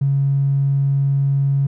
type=tone; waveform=triangle; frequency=138.59 Hz; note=C#3; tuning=in tune; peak=-10 dBFS; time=0.01-1.67 s; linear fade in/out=10 ms; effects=tanh soft clip ceiling -12 dBFS